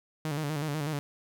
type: tone with vibrato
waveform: sawtooth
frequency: 149.7 Hz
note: D3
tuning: 33 cents sharp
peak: -26 dBFS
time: 0.25-0.99 s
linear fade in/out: 0 ms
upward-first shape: square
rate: 8.1 Hz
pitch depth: 74 cents each way
effects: none